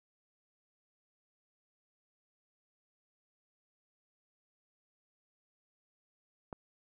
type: click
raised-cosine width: 1 ms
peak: -27 dBFS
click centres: 6.528 s
effects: none